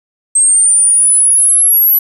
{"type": "linear sweep", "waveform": "sine", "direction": "up", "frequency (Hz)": [8300, 11860], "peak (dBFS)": -3, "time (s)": [0.35, 1.99], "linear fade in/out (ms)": 10, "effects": ["tanh soft clip ceiling -5 dBFS", "7-bit"]}